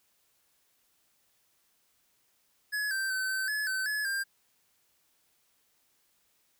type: tone with pitch steps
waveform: square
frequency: 1692 / 1563 / 1528 / 1539 / 1707 / 1532 / 1704 / 1593 Hz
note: G#6 / G6 / G6 / G6 / G#6 / G6 / G#6 / G6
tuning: +32 / -6 / -45 / -32 / +47 / -40 / +44 / +27 cents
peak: -30 dBFS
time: 2.72-4.24 s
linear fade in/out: 20 ms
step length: 190 ms
effects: white hiss -71 dBFS RMS until 6.59 s